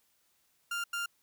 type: tone bursts at uneven times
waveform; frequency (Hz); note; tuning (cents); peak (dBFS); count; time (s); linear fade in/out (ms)
30% pulse; 1396.9; F6; 0; -30; 2; 0.71-0.84 / 0.93-1.06; 5
effects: white hiss -72 dBFS RMS until 1.22 s